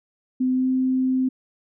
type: tone with pitch glide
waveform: sine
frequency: 256.3 to 259 Hz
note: C4 to C4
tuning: -36 to -17 cents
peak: -18 dBFS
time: 0.4-1.29 s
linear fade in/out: 10 ms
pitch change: +19 cents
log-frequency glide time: 0.53-0.68 s
effects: none